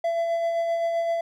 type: tone with tremolo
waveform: triangle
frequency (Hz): 672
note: E5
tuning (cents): +33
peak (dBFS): -19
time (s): 0.04-1.21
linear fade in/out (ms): 5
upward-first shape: sine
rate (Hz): 7.7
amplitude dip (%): 30
effects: none